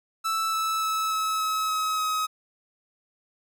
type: tone with pitch steps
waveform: 45% pulse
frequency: 1318.5 / 1310.1 / 1301.9 / 1293.6 / 1285.4 / 1277.3 / 1269.2 Hz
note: E6 / E6 / E6 / E6 / E6 / D#6 / D#6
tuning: 0 / -11 / -22 / -33 / -44 / +45 / +34 cents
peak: -24 dBFS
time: 0.24-2.27 s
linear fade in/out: 20 ms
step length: 290 ms
effects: none